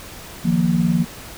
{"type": "chord", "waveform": "sine", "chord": "Eb suspended second", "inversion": "none", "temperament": "just", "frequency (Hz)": [155.56, 175.01, 233.3], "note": ["Eb3", "F3", "Bb3"], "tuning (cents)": [0, 4, 2], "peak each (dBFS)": [-22, -17, -20], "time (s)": [0.44, 1.05], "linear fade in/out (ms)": 20, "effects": ["pink hiss -37 dBFS RMS until 1.37 s"]}